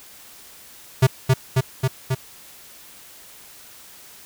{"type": "tone with echo", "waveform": "square", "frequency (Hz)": 130.81, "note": "C3", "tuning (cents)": 0, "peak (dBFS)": -11, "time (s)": [1.02, 1.07], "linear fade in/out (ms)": 10, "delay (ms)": 270, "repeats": 4, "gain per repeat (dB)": -2, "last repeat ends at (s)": 2.15, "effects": ["white hiss -45 dBFS RMS until 4.25 s"]}